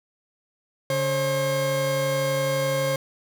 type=tone pair together; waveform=40% pulse; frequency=141.97 / 536 Hz; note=C#3 / C5; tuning=+42 / +42 cents; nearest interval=octave + major seventh; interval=2300 cents; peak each=-27 / -22 dBFS; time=0.9-2.96 s; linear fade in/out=2 ms; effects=none